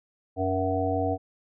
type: harmonic tone with a mistuned harmonic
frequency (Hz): 94.5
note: F#2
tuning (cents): +37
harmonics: 1 / 3 / 5 / 7 / 8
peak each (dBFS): -30 / -30 / -30 / -30 / -30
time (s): 0.36-1.18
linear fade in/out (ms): 50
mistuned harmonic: 8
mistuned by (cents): -21
effects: none